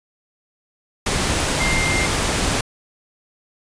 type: tone in noise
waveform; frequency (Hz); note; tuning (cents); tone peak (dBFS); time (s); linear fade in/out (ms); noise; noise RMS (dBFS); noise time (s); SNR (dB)
sine; 2100; C7; +6; -21; 1.6-2.06; 5; pink; -20; 1.06-2.61; -4
effects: resampled to 22050 Hz